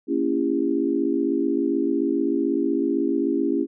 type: chord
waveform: sine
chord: A# diminished seventh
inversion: none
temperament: just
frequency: 233.1 / 279.7 / 335.6 / 402.8 Hz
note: A#3 / C#4 / E4 / G4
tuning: 0 / +16 / +31 / +47 cents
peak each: -29 / -23 / -24 / -27 dBFS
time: 0.07-3.67 s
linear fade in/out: 50 ms
effects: none